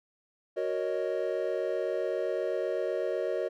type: chord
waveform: triangle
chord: D# minor seventh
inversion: first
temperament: equal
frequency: 370 / 466.2 / 554.4 / 622.3 Hz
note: F#4 / A#4 / C#5 / D#5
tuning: 0 / 0 / 0 / 0 cents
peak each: -32 dBFS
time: 0.56-3.49 s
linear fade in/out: 20 ms
effects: none